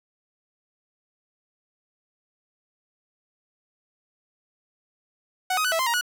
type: tone with pitch steps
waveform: sawtooth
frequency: 742 / 1256 / 1491 / 654 / 1041 / 940 / 1462 Hz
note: F#5 / D#6 / F#6 / E5 / C6 / A#5 / F#6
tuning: +5 / +16 / +13 / -14 / -9 / +14 / -21 cents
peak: -18 dBFS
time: 5.5-6.011 s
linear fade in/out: 5 ms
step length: 73 ms
effects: none